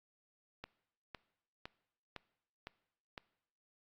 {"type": "click train", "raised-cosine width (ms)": 0.3, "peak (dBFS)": -28, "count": 6, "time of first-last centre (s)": [0.64, 3.178], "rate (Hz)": 1.97, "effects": ["noise-tail reverb RT60 0.8 s tail -21 dB re dry", "Opus 48 kbps"]}